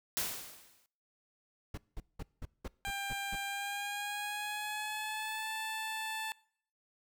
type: noise with exponential decay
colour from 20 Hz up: white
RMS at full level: -32 dBFS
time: 0.17-0.86 s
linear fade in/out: 0 ms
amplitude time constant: 150 ms
type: noise bursts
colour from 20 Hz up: brown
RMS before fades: -40 dBFS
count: 8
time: 1.74-3.358 s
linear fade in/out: 5 ms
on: 36 ms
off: 190 ms
type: tone with pitch glide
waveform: 15% pulse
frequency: 796 to 878.1 Hz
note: G5 to A5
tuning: +26 to -4 cents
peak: -30 dBFS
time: 2.85-6.32 s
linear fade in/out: 0 ms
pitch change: +170 cents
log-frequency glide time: 3.46-5.51 s
effects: noise-tail reverb RT60 0.6 s tail -24 dB re dry